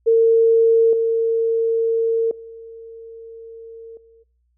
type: tone with level steps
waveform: sine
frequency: 455.1 Hz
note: A#4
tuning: 42 cents flat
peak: -10 / -15 / -34 / -47 dBFS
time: 0.06-4.24 s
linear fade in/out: 20 ms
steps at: 0.93 / 2.31 / 3.97 s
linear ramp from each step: 2 ms
effects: noise-tail reverb RT60 0.4 s tail -22 dB re dry + added 60 Hz sine -62 dBFS peak until 4.57 s